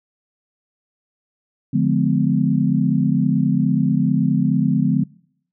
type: chord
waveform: sine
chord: D diminished seventh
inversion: none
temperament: just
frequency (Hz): 146.83 / 176.2 / 211.4 / 253.7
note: D3 / F3 / Ab3 / Cb4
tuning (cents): 0 / +16 / +31 / +47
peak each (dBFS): -20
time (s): 1.73-5.04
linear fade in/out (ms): 10
effects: noise-tail reverb RT60 0.7 s tail -25 dB re dry